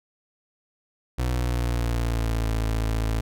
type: tone with pitch glide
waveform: 30% pulse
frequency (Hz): 61.74 to 55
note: B1 to A1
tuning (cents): 0 to 0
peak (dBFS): -20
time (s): 1.18-3.21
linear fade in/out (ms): 10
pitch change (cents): -200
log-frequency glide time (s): 1.3-2.53
effects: none